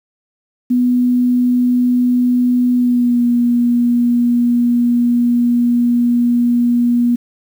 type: tone with pitch glide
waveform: sine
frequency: 246.9 to 240.4 Hz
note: B3 to B3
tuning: 0 to -46 cents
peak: -10 dBFS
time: 0.7-7.16 s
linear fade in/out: 10 ms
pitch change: -46 cents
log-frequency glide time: 2.75-3.24 s
effects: 7-bit